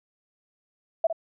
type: tone with echo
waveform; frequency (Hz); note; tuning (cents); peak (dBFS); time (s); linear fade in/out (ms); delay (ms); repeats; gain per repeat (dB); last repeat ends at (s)
sine; 658; E5; -3; -17; 1.04-1.07; 5; 58; 1; -9; 1.128
effects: none